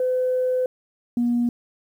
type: tone pair in turn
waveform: sine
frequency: 508 / 239.7 Hz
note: B4 / A#3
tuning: +49 / +48 cents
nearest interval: octave + minor second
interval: 1301 cents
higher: first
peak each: -18 / -17 dBFS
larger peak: second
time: 0-0.66 / 1.17-1.49 s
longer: first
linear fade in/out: 2 ms
effects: tanh soft clip ceiling -14 dBFS + 9-bit